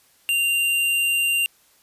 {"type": "tone", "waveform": "square", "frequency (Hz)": 2781, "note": "F7", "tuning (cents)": -8, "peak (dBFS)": -19, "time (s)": [0.29, 1.46], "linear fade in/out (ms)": 0, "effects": ["white hiss -58 dBFS RMS until 1.82 s", "resampled to 32000 Hz"]}